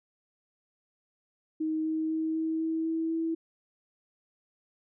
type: tone with pitch steps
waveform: sine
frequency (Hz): 314.5 / 316.5 / 318.5 / 320.6 / 322.6 / 324.7 / 326.7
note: D#4 / D#4 / D#4 / E4 / E4 / E4 / E4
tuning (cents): +19 / +30 / +41 / -48 / -37 / -26 / -15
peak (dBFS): -27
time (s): 1.6-3.35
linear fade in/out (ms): 10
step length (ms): 250
effects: none